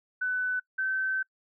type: tone pair in turn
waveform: sine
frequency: 1500 / 1538.6 Hz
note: F#6 / G6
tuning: +23 / -33 cents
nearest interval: unison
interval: 44 cents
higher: second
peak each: -26 dBFS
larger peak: neither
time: 0.21-0.6 / 0.78-1.23 s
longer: second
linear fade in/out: 10 ms
effects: noise-tail reverb RT60 0.1 s tail -25 dB re dry